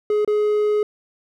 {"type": "tone with dropouts", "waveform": "triangle", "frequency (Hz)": 420.5, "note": "G#4", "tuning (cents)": 22, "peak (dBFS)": -14, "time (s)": [0.1, 0.83], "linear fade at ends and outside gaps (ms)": 2, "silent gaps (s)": [0.248, 0.276], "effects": []}